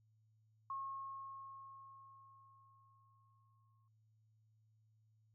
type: tone with exponential decay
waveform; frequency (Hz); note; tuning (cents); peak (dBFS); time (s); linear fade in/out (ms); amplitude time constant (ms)
sine; 1085; C#6; -37; -40; 0.7-3.88; 2; 690
effects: added 109 Hz sine -70 dBFS peak until 5.34 s